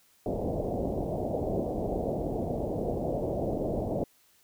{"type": "low-pass noise", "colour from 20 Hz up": "white", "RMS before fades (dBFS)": -31, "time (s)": [0.26, 4.04], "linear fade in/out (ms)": 2, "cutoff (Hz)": 690, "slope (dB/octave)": 48, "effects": ["white hiss -64 dBFS RMS until 4.43 s"]}